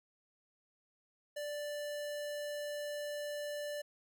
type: tone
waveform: square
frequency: 587.3 Hz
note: D5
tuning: in tune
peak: -39 dBFS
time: 1.36-3.82 s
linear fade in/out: 10 ms
effects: none